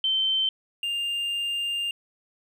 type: tone pair in turn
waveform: sine / triangle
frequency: 3098 / 2802 Hz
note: G7 / F7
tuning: -21 / +5 cents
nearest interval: major second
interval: 174 cents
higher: first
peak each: -21 / -24 dBFS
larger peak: first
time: 0.04-0.49 / 0.83-1.91 s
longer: second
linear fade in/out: 2 ms
effects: none